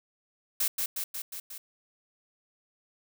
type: noise with echo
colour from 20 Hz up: blue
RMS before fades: -27 dBFS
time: 0.6-0.68 s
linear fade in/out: 5 ms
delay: 180 ms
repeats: 5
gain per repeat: -3 dB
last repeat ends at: 1.58 s
effects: none